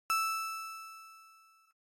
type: tone with exponential decay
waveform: 35% pulse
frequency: 1318.5 Hz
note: E6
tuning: in tune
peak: -25 dBFS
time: 0.1-1.71 s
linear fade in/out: 0 ms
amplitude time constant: 350 ms
effects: AAC 48 kbps